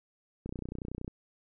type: click train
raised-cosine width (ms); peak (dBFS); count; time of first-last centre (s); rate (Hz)
3; -25; 20; 0.46-1.079; 30.7
effects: none